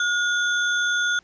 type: tone with sample-and-hold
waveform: sine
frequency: 1436 Hz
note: F6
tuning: 48 cents sharp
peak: -19 dBFS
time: 0-1.19 s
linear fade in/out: 2 ms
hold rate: 4900 Hz
effects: pink hiss -59 dBFS RMS until 1.23 s + resampled to 16000 Hz